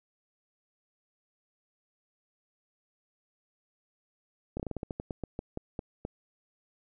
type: slowing click train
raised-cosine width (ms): 2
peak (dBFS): -21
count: 15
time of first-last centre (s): 4.57-6.051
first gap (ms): 27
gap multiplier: 1.19
effects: none